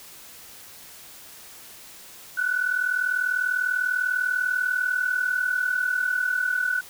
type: tone pair together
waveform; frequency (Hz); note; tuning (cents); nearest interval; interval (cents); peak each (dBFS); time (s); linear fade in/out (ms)
sine; 1456.9 / 1497; F#6 / F#6; -27 / +20; unison; 47; -27 / -23; 2.37-6.81; 10
effects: white hiss -45 dBFS RMS until 6.89 s